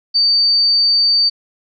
sine tone, 4600 Hz, D8, 37 cents flat, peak -10 dBFS, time 0.14-1.3 s, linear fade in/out 20 ms, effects none

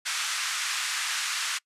pink band-pass noise, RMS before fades -30 dBFS, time 0.05-1.59 s, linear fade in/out 20 ms, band 1300 to 9100 Hz, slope 24 dB/octave, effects noise-tail reverb RT60 0.1 s tail -25 dB re dry + resampled to 32000 Hz

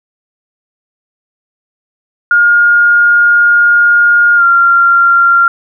sine tone with pitch glide, 1421 to 1383.7 Hz, F6 to F6, +30 to -16 cents, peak -4 dBFS, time 2.31-5.48 s, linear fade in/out 2 ms, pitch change -46 cents, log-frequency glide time 4.36-4.43 s, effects none

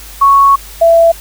sine tone pair in turn, 1108.7 / 667.5 Hz, C#6 / E5, 0 / +22 cents, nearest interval major sixth, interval 878 cents, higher first, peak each -3 dBFS, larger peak neither, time 0.21-0.56 / 0.81-1.12 s, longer first, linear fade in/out 10 ms, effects added 50 Hz sine -32 dBFS peak until 1.2 s + white hiss -33 dBFS RMS until 1.2 s

